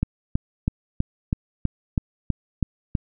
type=click train; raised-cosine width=5 ms; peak=-8 dBFS; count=10; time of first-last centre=0.03-2.952 s; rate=3.08 Hz; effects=none